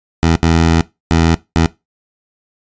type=tone bursts at uneven times; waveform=15% pulse; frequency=82.41 Hz; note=E2; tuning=in tune; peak=-3 dBFS; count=4; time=0.23-0.36 / 0.43-0.81 / 1.11-1.35 / 1.56-1.66 s; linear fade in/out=0 ms; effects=noise-tail reverb RT60 0.2 s tail -19 dB re dry + resampled to 16000 Hz